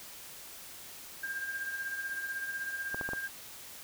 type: tone with tremolo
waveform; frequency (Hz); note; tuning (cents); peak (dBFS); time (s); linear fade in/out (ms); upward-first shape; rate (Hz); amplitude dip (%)
sine; 1600; G6; +35; -32; 1.23-3.28; 5; triangle; 16; 60
type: clicks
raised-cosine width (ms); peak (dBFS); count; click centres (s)
1; -23; 4; 2.945 / 3.012 / 3.09 / 3.134
effects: white hiss -48 dBFS RMS until 3.83 s